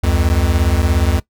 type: beating tone pair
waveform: square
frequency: 69.9 / 86.9 Hz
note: C#2 / F2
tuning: +15 / -8 cents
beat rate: 17 Hz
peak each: -16 dBFS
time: 0.03-1.2 s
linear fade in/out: 10 ms
effects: noise-tail reverb RT60 0.1 s tail -19 dB re dry